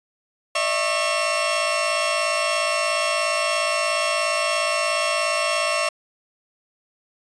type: tone cluster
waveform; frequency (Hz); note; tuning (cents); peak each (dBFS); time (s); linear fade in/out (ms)
sawtooth; 601 / 658 / 1096 / 2718; D5 / E5 / C#6 / F7; +40 / -3 / -20 / -48; -22; 0.55-5.89; 5
effects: resampled to 22050 Hz